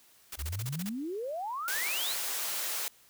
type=noise bursts; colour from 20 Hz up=white; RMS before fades=-40 dBFS; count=9; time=0.32-0.894 s; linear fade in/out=5 ms; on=38 ms; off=29 ms
type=exponential sweep; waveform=sine; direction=up; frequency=61.74 to 4493 Hz; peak=-33 dBFS; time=0.37-2.16 s; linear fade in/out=50 ms
type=high-pass noise; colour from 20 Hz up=white; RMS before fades=-34 dBFS; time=1.68-2.88 s; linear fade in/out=0 ms; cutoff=470 Hz; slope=12 dB/octave
effects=white hiss -61 dBFS RMS until 3.09 s